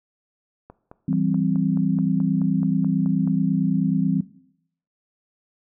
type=click train; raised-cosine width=1 ms; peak=-27 dBFS; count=13; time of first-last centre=0.7-3.275 s; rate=4.66 Hz
type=chord; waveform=sine; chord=C major; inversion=first; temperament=equal with one note detuned; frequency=164.81 / 193.97 / 261.6 Hz; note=E3 / G3 / C4; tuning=0 / -18 / 0 cents; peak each=-23 dBFS; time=1.08-4.21 s; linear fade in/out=5 ms
effects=noise-tail reverb RT60 0.7 s tail -17 dB re dry